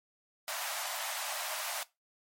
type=high-pass noise; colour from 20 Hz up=pink; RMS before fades=-37 dBFS; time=0.48-1.83 s; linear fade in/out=0 ms; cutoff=590 Hz; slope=96 dB/octave; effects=noise-tail reverb RT60 0.2 s tail -18 dB re dry + MP3 64 kbps